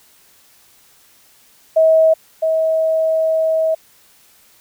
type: tone pair in turn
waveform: sine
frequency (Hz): 641 / 641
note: E5 / E5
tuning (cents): -49 / -49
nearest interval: unison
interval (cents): 0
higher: neither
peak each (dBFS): -8 / -13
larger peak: first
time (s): 1.76-2.14 / 2.42-3.75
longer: second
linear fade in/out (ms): 10
effects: white hiss -51 dBFS RMS until 4.6 s